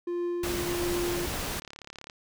triangle tone with tremolo, 349.2 Hz, F4, in tune, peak -25 dBFS, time 0.07-1.26 s, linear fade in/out 5 ms, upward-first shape triangle, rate 1.4 Hz, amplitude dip 45%
pink noise, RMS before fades -33 dBFS, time 0.43-1.6 s, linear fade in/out 5 ms
click train, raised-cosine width 0.2 ms, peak -25 dBFS, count 28, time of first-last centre 1.34-2.098 s, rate 35.6 Hz
effects none

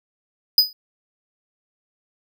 square tone with exponential decay, 4978 Hz, D#8, in tune, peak -7 dBFS, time 0.58-0.73 s, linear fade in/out 2 ms, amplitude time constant 32 ms, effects none

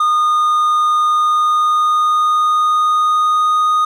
triangle tone with pitch glide, 1225 to 1238.5 Hz, D#6 to D#6, -27 to -8 cents, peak -9 dBFS, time 0-3.85 s, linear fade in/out 5 ms, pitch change +19 cents, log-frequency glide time 1.06-3.68 s, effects none

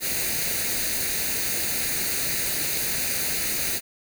white noise with comb filter, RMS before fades -26 dBFS, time 0-3.81 s, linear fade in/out 50 ms, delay 0.46 ms, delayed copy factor +0.65, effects none

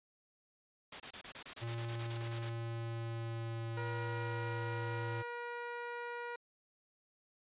white noise bursts, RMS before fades -44 dBFS, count 15, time 0.92-2.498 s, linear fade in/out 5 ms, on 80 ms, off 27 ms
square tone with pitch glide, 116.54 to 113.62 Hz, A#2 to A#2, 0 to -44 cents, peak -39 dBFS, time 1.61-5.23 s, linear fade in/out 20 ms, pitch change -44 cents, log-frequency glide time 1.75-4.56 s
15% pulse tone, 478.1 Hz, A#4, 44 cents sharp, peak -34 dBFS, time 3.77-6.36 s, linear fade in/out 5 ms
effects resampled to 8000 Hz

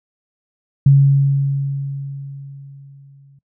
sine tone with exponential decay, 138.8 Hz, C#3, 3 cents sharp, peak -5 dBFS, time 0.86-3.39 s, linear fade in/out 5 ms, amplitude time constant 550 ms, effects noise-tail reverb RT60 0.1 s tail -21 dB re dry

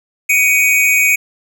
square tone pair together, 2254 / 2489 Hz, C#7 / D#7, +28 / 0 cents, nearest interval major second, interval 172 cents, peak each -13 dBFS, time 0.29-1.16 s, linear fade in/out 10 ms, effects none

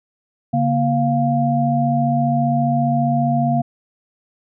sine tone cluster, 141.7 / 236.6 / 698 Hz, C#3 / A#3 / F5, +38 / +26 / -1 cents, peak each -19 dBFS, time 0.53-3.62 s, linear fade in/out 10 ms, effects none

